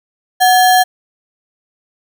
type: tone with sample-and-hold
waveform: sine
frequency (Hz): 739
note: F#5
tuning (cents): -2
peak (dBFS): -6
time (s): 0.4-0.84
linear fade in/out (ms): 20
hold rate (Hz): 2450
effects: none